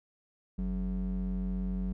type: ring-modulated tone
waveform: triangle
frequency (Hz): 116.54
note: A#2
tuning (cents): 0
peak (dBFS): -25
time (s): 0.58-1.93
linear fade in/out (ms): 10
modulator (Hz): 69.5
effects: none